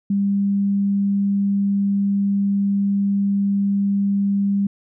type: tone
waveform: sine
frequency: 199.4 Hz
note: G3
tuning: 30 cents sharp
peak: -16 dBFS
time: 0.1-4.67 s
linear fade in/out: 5 ms
effects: none